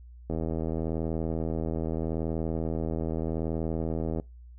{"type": "click train", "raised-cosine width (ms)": 2, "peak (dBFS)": -18, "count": 316, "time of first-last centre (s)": [0.3, 4.199], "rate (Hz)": 80.8, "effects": ["noise-tail reverb RT60 0.2 s tail -22 dB re dry", "added 60 Hz sine -45 dBFS peak until 4.58 s"]}